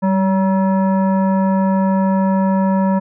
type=tone with frequency modulation; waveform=sine; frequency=193.4 Hz; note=G3; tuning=23 cents flat; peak=-12 dBFS; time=0.02-3 s; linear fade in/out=20 ms; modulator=760 Hz; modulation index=0.73; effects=none